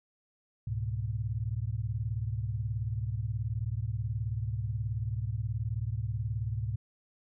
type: tone cluster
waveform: sine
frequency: 69.5 / 106.2 / 124.8 Hz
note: C#2 / G#2 / B2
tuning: +5 / +39 / +19 cents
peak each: -39 / -32 / -36 dBFS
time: 0.67-6.76 s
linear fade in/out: 5 ms
effects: none